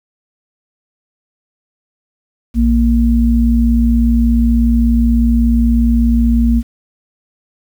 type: tone pair together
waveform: sine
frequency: 58.27 / 233.1 Hz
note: A#1 / A#3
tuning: 0 / 0 cents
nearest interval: 2 octaves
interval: 2400 cents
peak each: -11 dBFS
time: 2.54-6.63 s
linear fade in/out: 50 ms
effects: 7-bit